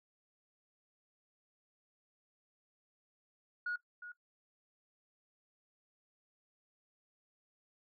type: tone with echo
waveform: sine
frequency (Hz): 1448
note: F#6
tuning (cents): -38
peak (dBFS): -33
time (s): 3.66-3.76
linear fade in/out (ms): 5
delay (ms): 360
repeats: 1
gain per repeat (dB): -12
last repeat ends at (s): 4.12
effects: noise-tail reverb RT60 0.1 s tail -18 dB re dry + tanh soft clip ceiling -31 dBFS